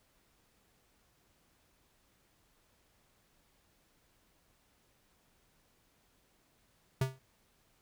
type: tone with exponential decay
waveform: square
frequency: 131.7 Hz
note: C3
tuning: 12 cents sharp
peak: -26 dBFS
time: 7.01-7.19 s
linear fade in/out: 5 ms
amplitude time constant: 39 ms
effects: pink hiss -71 dBFS RMS until 7.81 s